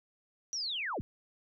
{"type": "linear sweep", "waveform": "sine", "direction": "down", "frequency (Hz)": [5920, 38], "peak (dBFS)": -33, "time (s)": [0.53, 1.01], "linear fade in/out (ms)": 0, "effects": []}